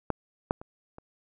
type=clicks; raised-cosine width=1 ms; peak=-12 / -10 / -28 / -30 dBFS; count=4; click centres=0.103 / 0.509 / 0.615 / 0.984 s; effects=none